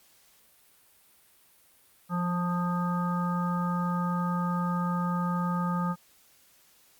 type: harmonic tone with a mistuned harmonic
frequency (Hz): 176.8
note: F3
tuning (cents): +22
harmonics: 1 / 3 / 5 / 7 / 9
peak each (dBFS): -27 / -41 / -36 / -33 / -46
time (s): 2.09-5.96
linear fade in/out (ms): 50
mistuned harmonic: 1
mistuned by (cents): -17
effects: white hiss -61 dBFS RMS until 6.99 s + Opus 48 kbps